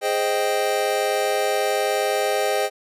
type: chord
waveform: square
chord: Ab major seventh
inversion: none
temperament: equal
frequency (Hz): 415.3 / 523.3 / 622.3 / 784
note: Ab4 / C5 / Eb5 / G5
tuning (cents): 0 / 0 / 0 / 0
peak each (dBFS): -26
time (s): 0.01-2.7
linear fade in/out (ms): 50
effects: resampled to 32000 Hz